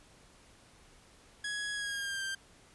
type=tone with pitch glide; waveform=sawtooth; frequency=1670 to 1576.3 Hz; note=G#6 to G6; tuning=+9 to +9 cents; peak=-31 dBFS; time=1.44-2.35 s; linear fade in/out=5 ms; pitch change=-100 cents; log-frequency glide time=1.74-2.23 s; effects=pink hiss -60 dBFS RMS until 2.74 s + resampled to 24000 Hz